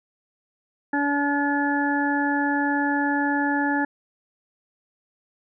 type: harmonic tone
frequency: 286.1 Hz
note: D4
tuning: 45 cents flat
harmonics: 1 / 2 / 3 / 5 / 6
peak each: -23 / -34 / -26 / -33 / -26 dBFS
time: 0.93-3.85 s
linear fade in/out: 5 ms
effects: none